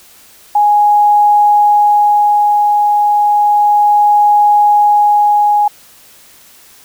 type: tone with tremolo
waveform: sine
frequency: 830 Hz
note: G#5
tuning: 1 cent flat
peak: -5 dBFS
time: 0.55-5.68 s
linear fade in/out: 5 ms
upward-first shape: sine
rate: 0.32 Hz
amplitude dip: 25%
effects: white hiss -42 dBFS RMS until 6.84 s